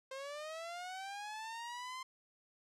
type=linear sweep; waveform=sawtooth; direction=up; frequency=524 to 1046.5 Hz; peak=-39 dBFS; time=0.11-2.03 s; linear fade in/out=5 ms; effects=low-pass 8000 Hz 12 dB/octave